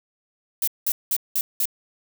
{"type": "noise bursts", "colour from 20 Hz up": "violet", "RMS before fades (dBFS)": -22, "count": 5, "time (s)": [0.62, 1.655], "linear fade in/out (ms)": 2, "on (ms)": 55, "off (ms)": 190, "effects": []}